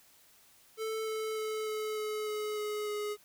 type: tone with pitch steps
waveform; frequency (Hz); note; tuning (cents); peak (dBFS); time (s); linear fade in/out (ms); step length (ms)
square; 440.5 / 437.2 / 433.9 / 430.7 / 427.5 / 424.3 / 421.1 / 417.9; A4 / A4 / A4 / A4 / A4 / G#4 / G#4 / G#4; +2 / -11 / -24 / -37 / -50 / +37 / +24 / +11; -34; 0.77-3.17; 50; 300
effects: white hiss -62 dBFS RMS until 3.24 s